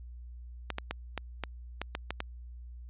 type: clicks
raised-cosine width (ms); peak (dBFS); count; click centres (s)
0.3; -17; 9; 0.703 / 0.784 / 0.91 / 1.177 / 1.437 / 1.816 / 1.951 / 2.106 / 2.204
effects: added 60 Hz sine -43 dBFS peak until 2.89 s + resampled to 8000 Hz